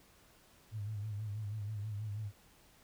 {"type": "tone with vibrato", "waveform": "sine", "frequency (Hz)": 105.3, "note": "G#2", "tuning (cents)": 24, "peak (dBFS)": -37, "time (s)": [0.71, 2.32], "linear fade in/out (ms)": 50, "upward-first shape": "sine", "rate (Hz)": 6.2, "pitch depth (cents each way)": 73, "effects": ["pink hiss -64 dBFS RMS until 2.83 s"]}